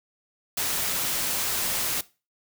white noise, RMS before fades -27 dBFS, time 0.57-2.01 s, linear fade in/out 5 ms, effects noise-tail reverb RT60 0.3 s tail -19 dB re dry

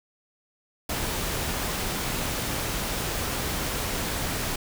pink noise, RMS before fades -29 dBFS, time 0.89-4.56 s, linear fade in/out 5 ms, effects none

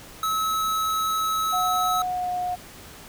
square tone, 1293 Hz, E6, 34 cents flat, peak -23 dBFS, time 0.23-2.02 s, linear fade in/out 2 ms
sine tone with pitch glide, 731 to 721.8 Hz, F#5 to F#5, -21 to -43 cents, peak -24 dBFS, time 1.52-2.56 s, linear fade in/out 20 ms, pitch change -22 cents, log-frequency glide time 2.05-2.29 s
effects pink hiss -44 dBFS RMS until 3.08 s

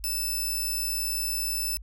5% pulse tone pair together, 2637 / 5274 Hz, E7 / E8, 0 / 0 cents, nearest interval octave, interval 1200 cents, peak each -25 dBFS, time 0.04-1.77 s, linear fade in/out 0 ms, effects added 50 Hz sine -40 dBFS peak until 1.82 s

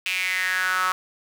sawtooth tone with high-pass filter sweep, 185 Hz, F#3, in tune, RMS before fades -24 dBFS, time 0.06-0.92 s, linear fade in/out 0 ms, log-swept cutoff 2600 to 1200 Hz, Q 6.2, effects none

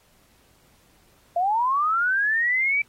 sine linear sweep, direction up, 671 to 2324 Hz, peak -19 dBFS, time 1.36-2.82 s, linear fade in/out 5 ms, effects pink hiss -60 dBFS RMS until 2.88 s + AAC 48 kbps

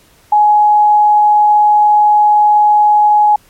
sine tone, 839 Hz, G#5, 17 cents sharp, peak -5 dBFS, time 0.32-3.36 s, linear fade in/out 5 ms, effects pink hiss -48 dBFS RMS until 3.49 s + MP3 64 kbps

